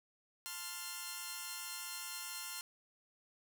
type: chord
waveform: 5% pulse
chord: F major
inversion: first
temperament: equal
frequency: 880 / 1046.5 / 1396.9 Hz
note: A5 / C6 / F6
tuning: 0 / 0 / 0 cents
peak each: -39 / -35 / -33 dBFS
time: 0.46-2.61 s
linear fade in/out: 0 ms
effects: none